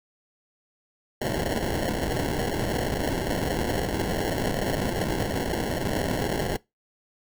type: noise with sample-and-hold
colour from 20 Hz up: violet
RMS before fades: -27 dBFS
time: 1.21-6.57 s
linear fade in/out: 10 ms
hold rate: 1225 Hz
effects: noise-tail reverb RT60 0.2 s tail -22 dB re dry